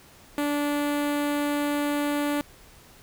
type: tone with notch filter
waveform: sawtooth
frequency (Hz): 290.9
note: D4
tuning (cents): -16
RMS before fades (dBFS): -26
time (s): 0.38-2.41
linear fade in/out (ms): 0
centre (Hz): 5500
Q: 1.4
effects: pink hiss -52 dBFS RMS until 3.02 s